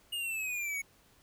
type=exponential sweep; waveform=square; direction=down; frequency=2878 to 2210 Hz; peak=-34 dBFS; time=0.12-0.82 s; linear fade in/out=10 ms; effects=pink hiss -64 dBFS RMS until 1.22 s